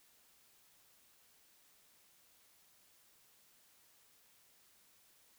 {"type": "silence", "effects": ["white hiss -68 dBFS RMS until 5.38 s"]}